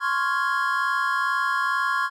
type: chord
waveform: triangle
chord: Db major seventh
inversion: third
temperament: equal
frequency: 1046.5 / 1108.7 / 1396.9 / 1661.2 Hz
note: C6 / Db6 / F6 / Ab6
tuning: 0 / 0 / 0 / 0 cents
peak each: -25 dBFS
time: 0-2.1 s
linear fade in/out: 50 ms
effects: none